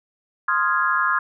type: chord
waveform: sine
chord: F minor seventh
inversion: second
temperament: equal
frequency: 1046.5 / 1244.5 / 1396.9 / 1661.2 Hz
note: C6 / Eb6 / F6 / Ab6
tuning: 0 / 0 / 0 / 0 cents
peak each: -23 dBFS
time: 0.48-1.19 s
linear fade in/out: 5 ms
effects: none